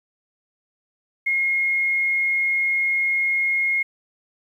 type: tone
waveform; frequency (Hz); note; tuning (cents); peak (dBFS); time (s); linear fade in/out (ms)
sine; 2150; C7; +47; -18; 1.26-3.83; 10
effects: 9-bit